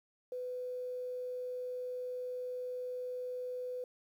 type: tone with quantisation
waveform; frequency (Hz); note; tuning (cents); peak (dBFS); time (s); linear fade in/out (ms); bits
sine; 500; B4; +21; -37; 0.32-3.84; 2; 11
effects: none